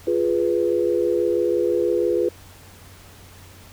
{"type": "chord", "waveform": "sine", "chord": "F diminished", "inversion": "none", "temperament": "equal", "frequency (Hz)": [349.2, 415.3, 493.9], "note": ["F4", "Ab4", "Cb5"], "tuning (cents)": [0, 0, 0], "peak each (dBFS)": [-21, -23, -22], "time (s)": [0.07, 2.29], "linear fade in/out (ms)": 5, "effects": ["added 91 Hz sine -47 dBFS peak until 3.72 s", "pink hiss -47 dBFS RMS until 3.72 s"]}